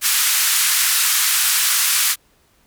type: band-pass noise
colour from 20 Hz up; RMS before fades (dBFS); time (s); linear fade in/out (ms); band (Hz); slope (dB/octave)
white; -17; 0.01-2.16; 50; 1200 to 14000; 24
effects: pink hiss -58 dBFS RMS until 2.66 s